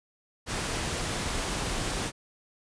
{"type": "noise", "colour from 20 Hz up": "pink", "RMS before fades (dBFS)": -31, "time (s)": [0.46, 2.12], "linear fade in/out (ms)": 50, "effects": ["resampled to 22050 Hz"]}